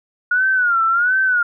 sine tone with vibrato, 1436 Hz, F6, 48 cents sharp, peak -13 dBFS, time 0.31-1.43 s, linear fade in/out 5 ms, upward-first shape sine, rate 1.4 Hz, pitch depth 130 cents each way, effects none

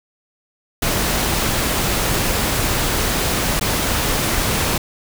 pink noise with dropouts, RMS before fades -19 dBFS, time 0.82-4.78 s, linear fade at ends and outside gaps 5 ms, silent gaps 3.597-3.61 s, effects none

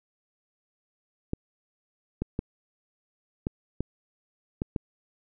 clicks, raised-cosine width 3 ms, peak -15 dBFS, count 7, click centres 1.334 / 2.22 / 2.391 / 3.469 / 3.806 / 4.619 / 4.762 s, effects none

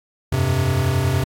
square chord, F suspended second, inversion none, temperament equal, 87.31 / 98 / 130.81 Hz, F2 / G2 / C3, 0 / 0 / 0 cents, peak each -24 / -23 / -20 dBFS, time 0.32-1.24 s, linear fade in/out 5 ms, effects AAC 64 kbps

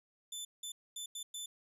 20% pulse tone bursts at uneven times, 3520 Hz, A7, in tune, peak -35 dBFS, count 5, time 0.32-0.45 / 0.63-0.72 / 0.96-1.06 / 1.15-1.23 / 1.34-1.46 s, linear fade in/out 5 ms, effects none

